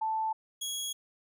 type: tone pair in turn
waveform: sine / 20% pulse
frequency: 880 / 3322 Hz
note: A5 / G#7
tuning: 0 / 0 cents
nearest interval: octave + major seventh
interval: 2300 cents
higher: second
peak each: -28 dBFS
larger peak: neither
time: 0.01-0.33 / 0.61-0.93 s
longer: neither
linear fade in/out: 10 ms
effects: none